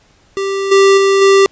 square tone with level steps, 392 Hz, G4, in tune, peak -16 / -6 / -9 / -6 dBFS, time 0.37-1.46 s, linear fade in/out 0 ms, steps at 0.71 / 0.97 / 1.21 s, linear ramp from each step 10 ms, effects pink hiss -51 dBFS RMS until 1.51 s + resampled to 16000 Hz

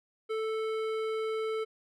triangle tone with hard clipping, 440 Hz, A4, in tune, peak -32 dBFS, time 0.29-1.65 s, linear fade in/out 20 ms, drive 17 dB, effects none

